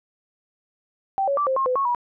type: tone with pitch steps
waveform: sine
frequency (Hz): 778 / 558 / 1166 / 527 / 1071 / 506 / 1099 / 967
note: G5 / C#5 / D6 / C5 / C6 / B4 / C#6 / B5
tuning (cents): -13 / +11 / -13 / +12 / +40 / +42 / -15 / -37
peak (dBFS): -19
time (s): 1.18-1.948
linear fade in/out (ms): 0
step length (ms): 96
effects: none